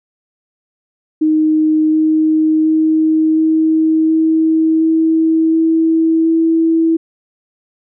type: tone with pitch steps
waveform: sine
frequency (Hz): 311.1 / 313.3 / 315.4 / 317.6 / 319.8 / 322.1 / 324.3 / 326.6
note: D#4 / D#4 / D#4 / D#4 / D#4 / E4 / E4 / E4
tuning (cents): 0 / +12 / +24 / +36 / +48 / -40 / -28 / -16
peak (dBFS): -9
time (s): 1.21-6.97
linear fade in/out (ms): 10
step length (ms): 720
effects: none